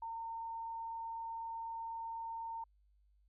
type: tone with vibrato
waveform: sine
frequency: 912 Hz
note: A#5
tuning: 38 cents flat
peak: -40 dBFS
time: 0.02-2.64 s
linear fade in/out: 5 ms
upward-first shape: triangle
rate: 20 Hz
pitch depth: 17 cents each way
effects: added 50 Hz sine -67 dBFS peak until 3.28 s